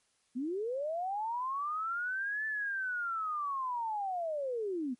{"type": "linear two-way sweep", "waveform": "sine", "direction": "up then down", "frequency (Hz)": [233.1, 1760, 233.1], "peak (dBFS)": -32, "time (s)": [0.35, 4.95], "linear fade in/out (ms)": 20, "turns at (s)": 2.46, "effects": ["white hiss -73 dBFS RMS until 4.99 s", "MP3 48 kbps"]}